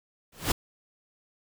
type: noise with exponential growth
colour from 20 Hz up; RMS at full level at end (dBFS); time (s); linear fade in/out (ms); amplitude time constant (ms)
pink; -21; 0.32-0.52; 5; 43
effects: none